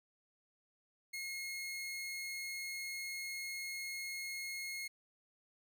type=tone; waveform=sawtooth; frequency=2158 Hz; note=C#7; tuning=47 cents flat; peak=-37 dBFS; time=1.13-4.88 s; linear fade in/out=10 ms; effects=none